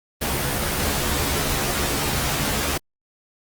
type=noise with comb filter; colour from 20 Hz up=pink; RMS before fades=-23 dBFS; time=0.21-2.78 s; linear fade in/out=10 ms; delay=14 ms; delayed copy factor=+0.75; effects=Opus 24 kbps